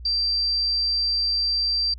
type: tone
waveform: sine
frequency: 4699 Hz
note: D8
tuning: in tune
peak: -20 dBFS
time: 0.05-1.94 s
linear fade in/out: 5 ms
effects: added 60 Hz sine -36 dBFS peak until 1.98 s + AAC 64 kbps